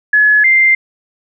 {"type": "tone pair in turn", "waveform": "sine", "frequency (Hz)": [1700, 2092], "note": ["G#6", "C7"], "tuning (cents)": [40, -1], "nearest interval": "major third", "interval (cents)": 359, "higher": "second", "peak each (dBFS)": -6, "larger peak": "neither", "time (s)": [[0.13, 0.44], [0.44, 0.75]], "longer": "neither", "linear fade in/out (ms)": 5, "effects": []}